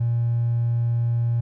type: tone with hard clipping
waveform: triangle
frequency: 117.9 Hz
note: A#2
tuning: 20 cents sharp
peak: -19 dBFS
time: 0-1.41 s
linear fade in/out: 10 ms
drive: 3 dB
effects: none